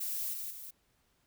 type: noise with level steps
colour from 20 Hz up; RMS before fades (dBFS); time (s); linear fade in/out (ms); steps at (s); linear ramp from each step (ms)
violet; -36 / -40 / -46; 0-0.71; 10; 0.33 / 0.5; 10
effects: pink hiss -73 dBFS RMS until 1.26 s